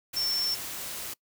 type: tone in noise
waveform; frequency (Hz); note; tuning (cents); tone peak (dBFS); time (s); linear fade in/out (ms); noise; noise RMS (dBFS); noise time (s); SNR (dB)
sine; 5410; E8; +44; -26; 0.16-0.55; 10; white; -37; 0.13-1.14; +8
effects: noise-tail reverb RT60 0.1 s tail -24 dB re dry